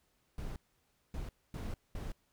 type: noise bursts at uneven times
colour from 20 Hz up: brown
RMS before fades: -40 dBFS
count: 4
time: 0.38-0.56 / 1.14-1.29 / 1.54-1.74 / 1.95-2.12 s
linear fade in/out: 2 ms
effects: pink hiss -75 dBFS RMS until 2.32 s